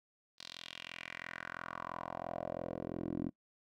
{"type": "tone with band-pass filter sweep", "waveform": "10% pulse", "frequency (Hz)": 42.97, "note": "F1", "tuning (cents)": -27, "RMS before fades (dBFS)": -43, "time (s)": [0.38, 3.3], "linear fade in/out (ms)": 20, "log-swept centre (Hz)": [4400, 280], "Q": 3.1, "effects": ["noise-tail reverb RT60 0.1 s tail -23 dB re dry"]}